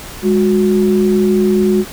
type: tone pair together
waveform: sine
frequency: 205.6 / 366.3 Hz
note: G#3 / F#4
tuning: -17 / -17 cents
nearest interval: minor seventh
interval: 1000 cents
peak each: -12 dBFS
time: 0.22-1.85 s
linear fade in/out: 50 ms
effects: pink hiss -31 dBFS RMS until 1.92 s